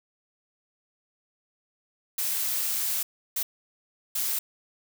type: noise bursts at uneven times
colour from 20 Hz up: blue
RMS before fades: -28 dBFS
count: 3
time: 2.18-3.03 / 3.36-3.43 / 4.15-4.39 s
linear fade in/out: 5 ms
effects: none